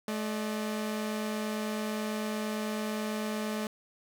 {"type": "tone pair together", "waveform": "sawtooth", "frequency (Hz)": [215, 596], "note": ["A3", "D5"], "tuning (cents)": [-40, 25], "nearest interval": "octave + tritone", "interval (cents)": 1765, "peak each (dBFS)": [-28, -36], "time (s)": [0.08, 3.67], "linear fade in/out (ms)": 2, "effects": []}